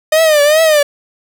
45% pulse tone with vibrato, 612 Hz, D#5, 29 cents flat, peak -7 dBFS, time 0.12-0.83 s, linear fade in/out 5 ms, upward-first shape triangle, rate 2.5 Hz, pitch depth 120 cents each way, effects none

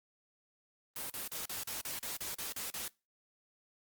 white noise bursts, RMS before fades -40 dBFS, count 11, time 0.96-2.88 s, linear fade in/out 2 ms, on 140 ms, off 38 ms, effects noise-tail reverb RT60 0.3 s tail -25 dB re dry + Opus 24 kbps

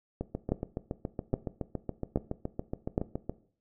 two click trains, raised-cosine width 2 ms, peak -19 / -13 dBFS, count 23 / 4, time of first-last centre 0.21-3.296 / 0.52-2.979 s, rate 7.13 / 1.22 Hz, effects noise-tail reverb RT60 0.5 s tail -17 dB re dry

